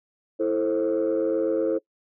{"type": "chord", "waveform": "sine", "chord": "A minor", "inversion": "second", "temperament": "just", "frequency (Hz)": [330, 440, 528], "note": ["E4", "A4", "C5"], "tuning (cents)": [2, 0, 16], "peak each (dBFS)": -24, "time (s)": [0.39, 1.79], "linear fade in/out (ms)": 20, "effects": ["noise-tail reverb RT60 0.1 s tail -23 dB re dry", "tanh soft clip ceiling -16 dBFS"]}